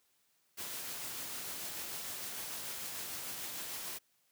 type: noise with tremolo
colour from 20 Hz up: white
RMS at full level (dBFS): -41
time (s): 0.57-3.99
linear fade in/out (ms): 20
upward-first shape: triangle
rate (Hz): 6.7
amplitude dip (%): 25
effects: white hiss -74 dBFS RMS until 4.31 s + high-pass 80 Hz 12 dB/octave